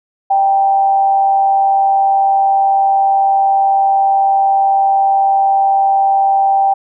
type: tone with amplitude modulation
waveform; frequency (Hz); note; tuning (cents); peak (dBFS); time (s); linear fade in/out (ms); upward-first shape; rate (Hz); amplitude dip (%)
sine; 784; G5; 0; -7; 0.3-6.74; 10; sine; 162; 35
effects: none